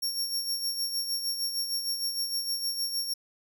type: tone with tremolo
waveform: sawtooth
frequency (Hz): 5520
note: F8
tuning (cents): -21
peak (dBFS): -24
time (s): 0.02-3.14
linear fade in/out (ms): 10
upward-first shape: sine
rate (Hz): 6.5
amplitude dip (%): 55
effects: none